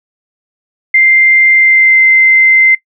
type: tone with pitch glide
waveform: sine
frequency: 2093 to 2076 Hz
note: C7 to C7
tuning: 0 to -14 cents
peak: -4 dBFS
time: 0.94-2.75 s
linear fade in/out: 5 ms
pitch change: -14 cents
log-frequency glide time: 1.52-2.01 s
effects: noise-tail reverb RT60 0.1 s tail -20 dB re dry